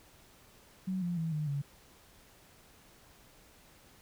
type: tone with pitch steps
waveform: sine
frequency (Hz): 187.1 / 174.57 / 162.88 / 151.97 / 141.8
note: F#3 / F3 / E3 / D#3 / C#3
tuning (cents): +20 / 0 / -20 / -40 / +40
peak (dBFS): -31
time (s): 0.87-1.62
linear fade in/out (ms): 10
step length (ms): 150
effects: pink hiss -60 dBFS RMS until 4.01 s